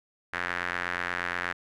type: tone with band-pass filter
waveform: sawtooth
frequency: 88.4 Hz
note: F2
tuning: 22 cents sharp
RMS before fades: -32 dBFS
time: 0.33-1.53 s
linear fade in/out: 10 ms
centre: 1700 Hz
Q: 3
effects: none